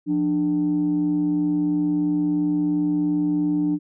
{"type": "tone pair together", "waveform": "sine", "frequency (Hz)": [174.19, 297.1], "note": ["F3", "D4"], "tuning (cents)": [-4, 20], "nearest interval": "major sixth", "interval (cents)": 924, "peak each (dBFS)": [-25, -18], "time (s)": [0.06, 3.79], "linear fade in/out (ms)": 50, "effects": ["tanh soft clip ceiling -14 dBFS"]}